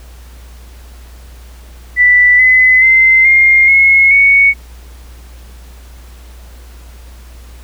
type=tone with pitch steps; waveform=sine; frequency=1975.5 / 2023 / 2071 / 2121 / 2172 / 2224 Hz; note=B6 / B6 / C7 / C7 / C#7 / C#7; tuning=0 / +41 / -18 / +23 / -36 / +5 cents; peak=-4 dBFS; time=1.96-4.54 s; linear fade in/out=50 ms; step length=430 ms; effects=added 60 Hz sine -32 dBFS peak until 7.63 s + pink hiss -43 dBFS RMS until 7.63 s